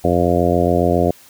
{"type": "harmonic tone", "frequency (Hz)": 87.31, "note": "F2", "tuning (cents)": 0, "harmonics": [1, 2, 3, 4, 5, 6, 7, 8], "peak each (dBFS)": [-21, -21, -21, -21, -21, -21, -21, -21], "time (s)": [0.04, 1.11], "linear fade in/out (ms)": 5, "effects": ["white hiss -46 dBFS RMS until 1.29 s"]}